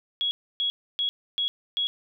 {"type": "tone bursts", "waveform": "sine", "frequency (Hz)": 3333, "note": "G#7", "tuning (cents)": 5, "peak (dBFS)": -23, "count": 5, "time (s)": [0.21, 1.87], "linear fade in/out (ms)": 0, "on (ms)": 100, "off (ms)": 290, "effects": []}